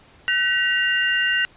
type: tone cluster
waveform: sine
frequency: 1514 / 1914 / 2798 Hz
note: F#6 / A#6 / F7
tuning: +39 / +45 / +3 cents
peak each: -22 dBFS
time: 0.28-1.45 s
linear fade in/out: 0 ms
effects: pink hiss -51 dBFS RMS until 1.56 s + resampled to 8000 Hz